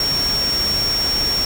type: tone in noise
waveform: sine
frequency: 5520 Hz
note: F8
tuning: 21 cents flat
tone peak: -17 dBFS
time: 0-1.45 s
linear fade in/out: 2 ms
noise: pink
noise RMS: -26 dBFS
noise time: 0-1.45 s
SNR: +6 dB
effects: none